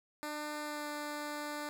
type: tone with pitch glide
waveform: 10% pulse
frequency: 299.3 to 295.9 Hz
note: D4 to D4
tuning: +33 to +13 cents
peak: -30 dBFS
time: 0.23-1.69 s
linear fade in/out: 0 ms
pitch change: -20 cents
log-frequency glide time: 0.6-0.88 s
effects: none